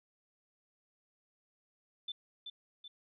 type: tone with echo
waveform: sine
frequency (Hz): 3531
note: A7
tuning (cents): +5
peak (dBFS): -37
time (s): 2.08-2.12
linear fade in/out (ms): 5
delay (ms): 380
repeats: 2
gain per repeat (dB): -5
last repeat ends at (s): 2.88
effects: none